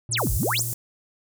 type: tone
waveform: triangle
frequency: 117.7 Hz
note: A#2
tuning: 17 cents sharp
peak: -28 dBFS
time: 0.09-0.73 s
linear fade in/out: 0 ms
type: exponential two-way sweep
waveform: sine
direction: down then up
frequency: 11210 to 38.72 to 11210 Hz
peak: -22 dBFS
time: 0.11-0.63 s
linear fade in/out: 10 ms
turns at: 0.33 s
type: high-pass noise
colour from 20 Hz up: pink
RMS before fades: -31 dBFS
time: 0.17-0.74 s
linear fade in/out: 5 ms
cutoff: 7400 Hz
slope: 24 dB/octave
type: click train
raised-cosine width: 1 ms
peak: -24 dBFS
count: 3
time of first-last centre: 0.27-0.594 s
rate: 6.18 Hz
effects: none